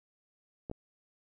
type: clicks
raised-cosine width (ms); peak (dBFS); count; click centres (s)
2; -26; 2; 0.698 / 0.714
effects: none